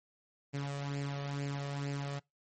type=tone with flanger; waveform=sawtooth; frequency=141.2 Hz; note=C#3; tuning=32 cents sharp; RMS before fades=-37 dBFS; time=0.53-2.2 s; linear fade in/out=20 ms; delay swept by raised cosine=0.41 to 1.71 ms; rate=2.2 Hz; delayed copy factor=+0.55; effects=noise-tail reverb RT60 0.2 s tail -25 dB re dry + MP3 32 kbps